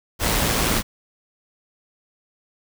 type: noise with amplitude modulation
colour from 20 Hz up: pink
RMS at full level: -19 dBFS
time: 0.19-0.83 s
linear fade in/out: 50 ms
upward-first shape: sine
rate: 113 Hz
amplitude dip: 35%
effects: none